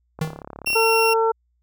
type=click train; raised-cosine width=1 ms; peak=-21 dBFS; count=20; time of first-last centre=0.19-0.731 s; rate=35.1 Hz
type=tone with exponential decay; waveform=square; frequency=158 Hz; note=D#3; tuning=27 cents sharp; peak=-19 dBFS; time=0.21-0.43 s; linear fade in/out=5 ms; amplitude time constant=46 ms
type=tone; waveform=35% pulse; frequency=2731 Hz; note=F7; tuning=39 cents flat; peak=-18 dBFS; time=0.66-1.14 s; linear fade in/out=10 ms
type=harmonic tone; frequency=450 Hz; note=A4; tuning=39 cents sharp; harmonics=1 / 2 / 3; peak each=-18 / -21 / -26 dBFS; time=0.75-1.32 s; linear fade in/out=10 ms
effects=added 60 Hz sine -64 dBFS peak until 1.62 s